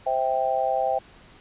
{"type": "chord", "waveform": "sine", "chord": "C major", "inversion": "none", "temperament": "just", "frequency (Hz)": [523.3, 654.1, 784.9], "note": ["C5", "E5", "G5"], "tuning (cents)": [0, -14, 2], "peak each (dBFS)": [-27, -26, -24], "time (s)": [0.06, 0.99], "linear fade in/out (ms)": 10, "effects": ["pink hiss -51 dBFS RMS until 1.4 s", "resampled to 8000 Hz"]}